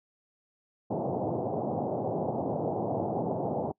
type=band-pass noise; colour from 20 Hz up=white; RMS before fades=-31 dBFS; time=0.9-3.72 s; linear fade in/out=10 ms; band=100 to 800 Hz; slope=48 dB/octave; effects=noise-tail reverb RT60 0.1 s tail -25 dB re dry

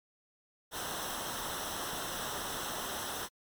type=noise with comb filter; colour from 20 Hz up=pink; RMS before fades=-38 dBFS; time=0.71-3.29 s; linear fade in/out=50 ms; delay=0.43 ms; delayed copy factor=-0.75; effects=MP3 96 kbps

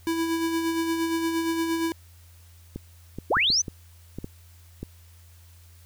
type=tone with tremolo; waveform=square; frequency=329.6 Hz; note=E4; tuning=in tune; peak=-23 dBFS; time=0.07-1.92 s; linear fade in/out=0 ms; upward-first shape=sine; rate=8.6 Hz; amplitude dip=40%
type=clicks; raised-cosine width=3 ms; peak=-20 dBFS; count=8; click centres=2.76 / 3.186 / 3.369 / 3.502 / 3.682 / 4.186 / 4.244 / 4.83 s
type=linear sweep; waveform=sine; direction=up; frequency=220.3 to 6300 Hz; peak=-19 dBFS; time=3.3-3.62 s; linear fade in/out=10 ms
effects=added 85 Hz sine -49 dBFS peak until 5.85 s + white hiss -58 dBFS RMS until 5.85 s

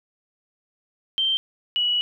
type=tone pair in turn; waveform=sine; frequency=3136 / 2932 Hz; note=G7 / F#7; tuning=0 / -16 cents; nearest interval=minor second; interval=116 cents; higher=first; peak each=-19 dBFS; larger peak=neither; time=1.18-1.37 / 1.76-2.01 s; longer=second; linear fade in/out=0 ms; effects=10-bit

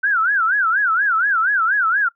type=tone with vibrato; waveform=sine; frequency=1480 Hz; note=F#6; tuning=in tune; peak=-14 dBFS; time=0.03-2.09 s; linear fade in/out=10 ms; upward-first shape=sine; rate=4.2 Hz; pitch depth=230 cents each way; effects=noise-tail reverb RT60 0.1 s tail -21 dB re dry

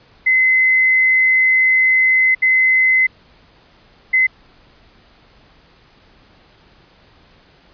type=tone bursts at uneven times; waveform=sine; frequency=2046 Hz; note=C7; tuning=39 cents flat; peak=-10 dBFS; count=3; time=0.26-2.35 / 2.42-3.07 / 4.13-4.27 s; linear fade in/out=10 ms; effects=pink hiss -50 dBFS RMS until 7.73 s + resampled to 11025 Hz

